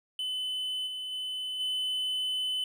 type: tone with level steps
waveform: triangle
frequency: 3022 Hz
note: F#7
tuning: 36 cents sharp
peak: -29 / -33 / -31 / -27 dBFS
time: 0.19-2.64 s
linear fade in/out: 2 ms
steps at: 0.86 / 1.11 / 1.59 s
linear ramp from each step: 20 ms
effects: none